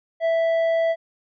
sine tone with tanh clipping, 659.3 Hz, E5, in tune, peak -19 dBFS, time 0.2-0.96 s, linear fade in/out 50 ms, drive 7 dB, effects none

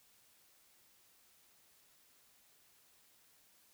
silence, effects white hiss -68 dBFS RMS until 3.73 s

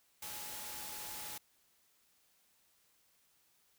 sine tone in noise, 847 Hz, G#5, 34 cents sharp, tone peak -54 dBFS, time 0.22-1.38 s, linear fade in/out 5 ms, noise white, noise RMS -45 dBFS, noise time 0.22-1.38 s, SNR -12 dB, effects white hiss -72 dBFS RMS until 3.78 s

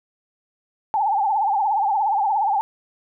sine tone with vibrato, 830.6 Hz, G#5, in tune, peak -17 dBFS, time 0.94-2.61 s, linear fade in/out 0 ms, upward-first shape triangle, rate 17 Hz, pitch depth 150 cents each way, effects none

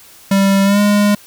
square tone with pitch glide, 196 to 205.7 Hz, G3 to G#3, 0 to -16 cents, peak -10 dBFS, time 0.31-1.15 s, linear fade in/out 5 ms, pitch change +84 cents, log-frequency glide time 0.64-0.8 s, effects white hiss -42 dBFS RMS until 1.26 s

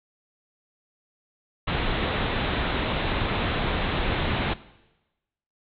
pink low-pass noise, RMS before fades -26 dBFS, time 1.67-4.54 s, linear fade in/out 10 ms, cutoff 3900 Hz, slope 96 dB/octave, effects noise-tail reverb RT60 1.0 s tail -18 dB re dry

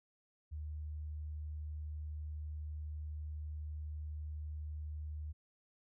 sine tone, 76 Hz, D#2, 40 cents flat, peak -40 dBFS, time 0.51-5.33 s, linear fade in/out 20 ms, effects none

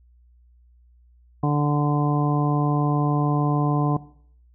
harmonic tone, 146.83 Hz, D3, in tune, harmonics 1 / 2 / 3 / 4 / 5 / 6 / 7, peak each -20 / -24 / -31 / -35 / -28 / -37 / -30 dBFS, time 1.43-3.97 s, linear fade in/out 5 ms, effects noise-tail reverb RT60 0.6 s tail -19 dB re dry + added 60 Hz sine -52 dBFS peak until 4.54 s

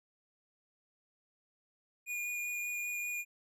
square tone with vibrato, 2438 Hz, D#7, 36 cents flat, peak -36 dBFS, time 2.06-3.25 s, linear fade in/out 50 ms, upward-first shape sine, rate 5.1 Hz, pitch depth 11 cents each way, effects none

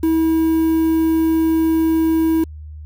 triangle tone with quantisation, 323.1 Hz, E4, 35 cents flat, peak -11 dBFS, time 0.03-2.44 s, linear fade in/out 5 ms, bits 6, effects added 76 Hz sine -31 dBFS peak until 2.85 s

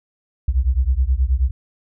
sine beating tone pair, 60.3 / 69.7 Hz, B1 / C#2, -41 / +10 cents, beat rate 9.4 Hz, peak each -17 / -18 dBFS, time 0.48-1.51 s, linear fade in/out 5 ms, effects none

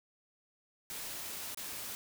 white noise with dropouts, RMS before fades -42 dBFS, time 0.9-1.95 s, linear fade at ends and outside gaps 0 ms, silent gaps 1.546-1.573 s, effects none

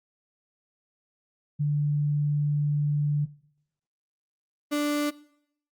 sine / 35% pulse tone pair in turn, 146.83 / 293.7 Hz, D3 / D4, 0 / 0 cents, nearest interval octave, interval 1200 cents, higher second, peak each -22 dBFS, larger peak neither, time 1.59-3.26 / 4.71-5.11 s, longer first, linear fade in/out 20 ms, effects noise-tail reverb RT60 0.7 s tail -20 dB re dry + Opus 48 kbps

